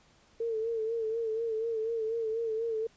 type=tone with vibrato; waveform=sine; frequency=450 Hz; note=A4; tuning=39 cents sharp; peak=-29 dBFS; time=0.4-2.87 s; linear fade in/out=5 ms; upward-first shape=sine; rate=4.1 Hz; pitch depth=55 cents each way; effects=pink hiss -63 dBFS RMS until 2.96 s + resampled to 16000 Hz